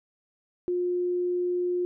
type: tone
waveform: sine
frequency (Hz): 356.4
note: F4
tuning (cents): +35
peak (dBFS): -24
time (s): 0.68-1.85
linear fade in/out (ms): 0
effects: none